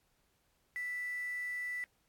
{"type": "tone with quantisation", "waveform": "sine", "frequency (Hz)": 1975.5, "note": "B6", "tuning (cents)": 0, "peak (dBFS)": -36, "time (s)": [0.76, 1.84], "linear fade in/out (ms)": 0, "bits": 9, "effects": ["pink hiss -75 dBFS RMS until 2.08 s", "AAC 64 kbps"]}